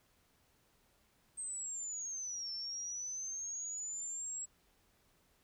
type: linear two-way sweep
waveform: sine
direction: down then up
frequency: 8380 to 5350 to 7720 Hz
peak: -39 dBFS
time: 1.37-4.46 s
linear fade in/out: 20 ms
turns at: 2.52 s
effects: pink hiss -72 dBFS RMS until 5.43 s